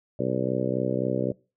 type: harmonic tone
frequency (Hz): 63.8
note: C2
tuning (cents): -43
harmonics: 2 / 3 / 4 / 5 / 6 / 7 / 8 / 9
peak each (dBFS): -32 / -32 / -32 / -32 / -32 / -32 / -32 / -32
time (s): 0.19-1.32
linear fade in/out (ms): 5
effects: noise-tail reverb RT60 0.3 s tail -21 dB re dry